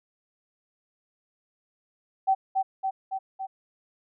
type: tone with echo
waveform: sine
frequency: 769 Hz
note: G5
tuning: 33 cents flat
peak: -18 dBFS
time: 2.27-2.35 s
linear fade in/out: 20 ms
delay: 280 ms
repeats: 4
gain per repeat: -3 dB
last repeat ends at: 3.47 s
effects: none